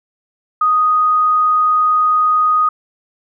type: tone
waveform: sine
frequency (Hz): 1244.5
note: D#6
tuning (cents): 0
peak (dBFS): -10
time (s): 0.61-2.69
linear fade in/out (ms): 5
effects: none